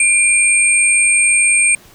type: tone pair together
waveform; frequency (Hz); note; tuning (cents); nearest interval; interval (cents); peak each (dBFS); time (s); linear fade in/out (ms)
sine; 2383 / 8571; D7 / C9; +25 / +41; octave + minor seventh; 2216; -12; 0-1.75; 2
effects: pink hiss -44 dBFS RMS until 1.94 s